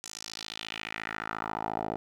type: tone with band-pass filter sweep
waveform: 10% pulse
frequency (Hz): 54.3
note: A1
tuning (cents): -22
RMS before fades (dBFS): -37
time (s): 0.04-1.96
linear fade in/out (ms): 0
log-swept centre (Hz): 7100 to 570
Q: 2.5
effects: none